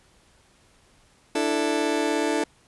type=chord; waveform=30% pulse; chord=D suspended second; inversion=none; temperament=just; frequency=293.7 / 330.4 / 440.5 Hz; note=D4 / E4 / A4; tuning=0 / +4 / +2 cents; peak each=-24 dBFS; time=1.35-2.44 s; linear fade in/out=5 ms; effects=pink hiss -59 dBFS RMS until 2.67 s + resampled to 24000 Hz